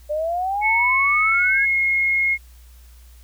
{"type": "exponential sweep", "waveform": "sine", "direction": "up", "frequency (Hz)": [587.3, 1692], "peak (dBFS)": -20, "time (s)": [0.09, 1.66], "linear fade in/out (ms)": 20}
{"type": "tone with pitch glide", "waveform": "sine", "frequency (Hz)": [2200, 2156], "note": ["C#7", "C#7"], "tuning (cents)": [-14, -49], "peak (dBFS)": -16, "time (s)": [0.61, 2.38], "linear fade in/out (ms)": 50, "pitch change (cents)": -35, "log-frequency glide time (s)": [1.3, 1.77]}
{"effects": ["added 60 Hz sine -43 dBFS peak until 3.23 s", "white hiss -55 dBFS RMS until 3.23 s"]}